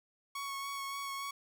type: tone with vibrato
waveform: sawtooth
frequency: 1108.7 Hz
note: C#6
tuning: in tune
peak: -34 dBFS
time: 0.35-1.31 s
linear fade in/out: 5 ms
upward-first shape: sine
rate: 3.5 Hz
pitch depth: 16 cents each way
effects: none